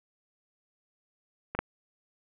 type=clicks; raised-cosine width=0.5 ms; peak=-18 / -11 dBFS; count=2; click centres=1.55 / 1.59 s; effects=resampled to 8000 Hz + 7-bit